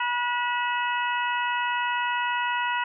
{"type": "harmonic tone with a mistuned harmonic", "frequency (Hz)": 485, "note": "B4", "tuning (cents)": -31, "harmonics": [2, 3, 4, 5, 6], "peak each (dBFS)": [-26, -30, -32, -34, -36], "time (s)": [0, 2.84], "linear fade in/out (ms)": 5, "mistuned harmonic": 5, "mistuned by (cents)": 110, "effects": []}